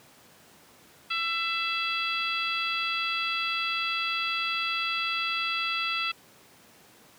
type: harmonic tone with a mistuned harmonic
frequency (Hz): 670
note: E5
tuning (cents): +28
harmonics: 2 / 3 / 4 / 5 / 6 / 7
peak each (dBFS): -32 / -38 / -30 / -33 / -40 / -40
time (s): 1.1-6.12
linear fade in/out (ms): 10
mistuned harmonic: 4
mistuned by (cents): -23
effects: pink hiss -55 dBFS RMS until 7.18 s + high-pass 150 Hz 12 dB/octave